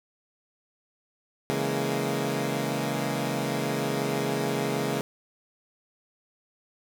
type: chord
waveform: 15% pulse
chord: A# half-diminished seventh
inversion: first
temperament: equal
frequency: 138.59 / 164.81 / 207.7 / 233.1 Hz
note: C#3 / E3 / G#3 / A#3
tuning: 0 / 0 / 0 / 0 cents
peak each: -24 / -27 / -26 / -26 dBFS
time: 1.5-5.01 s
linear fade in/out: 0 ms
effects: none